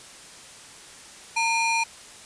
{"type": "ring-modulated tone", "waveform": "45% pulse", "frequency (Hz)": 1663, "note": "G#6", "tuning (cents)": 2, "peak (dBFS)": -18, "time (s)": [1.36, 1.84], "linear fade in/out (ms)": 10, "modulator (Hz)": 749, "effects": ["white hiss -45 dBFS RMS until 2.25 s", "resampled to 22050 Hz"]}